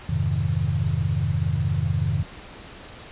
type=chord; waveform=sine; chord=F minor seventh; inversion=none; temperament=equal; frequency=87.31 / 103.83 / 130.81 / 155.56 Hz; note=F2 / Ab2 / C3 / Eb3; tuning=0 / 0 / 0 / 0 cents; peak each=-26 dBFS; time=0.09-2.23 s; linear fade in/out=5 ms; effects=pink hiss -42 dBFS RMS until 3.11 s + resampled to 8000 Hz